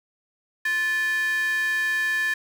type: tone with high-pass filter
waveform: square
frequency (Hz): 349.2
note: F4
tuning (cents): 0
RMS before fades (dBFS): -24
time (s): 0.65-2.34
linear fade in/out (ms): 5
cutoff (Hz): 1800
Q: 8.7
effects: none